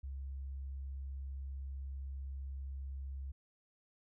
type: tone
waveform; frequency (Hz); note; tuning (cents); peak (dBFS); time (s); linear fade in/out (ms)
sine; 67.7; C#2; -40; -40; 0.03-3.32; 10
effects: none